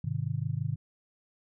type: chord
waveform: sine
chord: Ab major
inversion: none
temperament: just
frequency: 103.83 / 129.78 / 155.74 Hz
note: Ab2 / C3 / Eb3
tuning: 0 / -14 / +2 cents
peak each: -34 / -32 / -34 dBFS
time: 0.04-0.76 s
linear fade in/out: 5 ms
effects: none